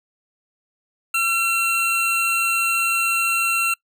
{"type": "tone pair together", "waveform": "square", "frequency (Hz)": [1353, 2719], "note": ["E6", "F7"], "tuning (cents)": [45, -47], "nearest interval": "octave", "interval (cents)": 1208, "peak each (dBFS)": [-24, -20], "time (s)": [1.14, 3.74], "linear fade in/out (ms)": 5, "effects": ["noise-tail reverb RT60 0.1 s tail -23 dB re dry"]}